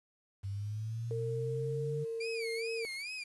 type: linear sweep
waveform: sine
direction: up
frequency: 97 to 146.3 Hz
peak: -35 dBFS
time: 0.43-2.05 s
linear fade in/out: 20 ms
type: tone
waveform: sine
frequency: 455.4 Hz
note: A#4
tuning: 40 cents flat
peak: -35 dBFS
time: 1.11-2.85 s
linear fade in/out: 0 ms
type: tone with vibrato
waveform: 30% pulse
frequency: 2327 Hz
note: D7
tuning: 17 cents flat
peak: -36 dBFS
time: 2.2-3.24 s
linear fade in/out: 10 ms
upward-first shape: sine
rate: 2.4 Hz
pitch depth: 160 cents each way
effects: resampled to 24000 Hz + 10-bit